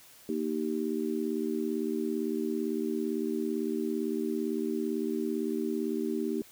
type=chord; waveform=sine; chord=Eb major; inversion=second; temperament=just; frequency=233.3 / 311.1 / 388.9 Hz; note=Bb3 / Eb4 / G4; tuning=+2 / 0 / -14 cents; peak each=-33 dBFS; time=0.29-6.42 s; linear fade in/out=2 ms; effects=white hiss -55 dBFS RMS until 6.51 s